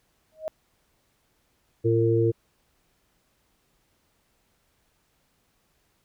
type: tone with exponential growth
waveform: sine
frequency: 629 Hz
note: D#5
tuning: 19 cents sharp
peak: -24 dBFS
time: 0.32-0.48 s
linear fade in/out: 0 ms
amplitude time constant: 33 ms
type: harmonic tone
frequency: 114.1 Hz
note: A#2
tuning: 37 cents flat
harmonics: 1 / 3 / 4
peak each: -23 / -23 / -23 dBFS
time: 1.84-2.32 s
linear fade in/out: 20 ms
effects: pink hiss -69 dBFS RMS until 6.04 s